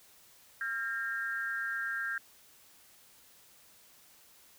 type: tone with amplitude modulation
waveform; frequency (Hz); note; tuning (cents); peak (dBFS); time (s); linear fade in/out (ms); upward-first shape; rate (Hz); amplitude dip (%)
sine; 1606; G6; +41; -28; 0.61-2.18; 2; sine; 228; 95
effects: white hiss -60 dBFS RMS until 4.58 s